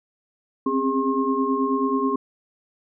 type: tone cluster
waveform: sine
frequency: 260.8 / 270.1 / 407.3 / 1072 Hz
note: C4 / C#4 / G#4 / C6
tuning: -5 / -45 / -34 / +42 cents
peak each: -25 dBFS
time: 0.66-2.16 s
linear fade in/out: 5 ms
effects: none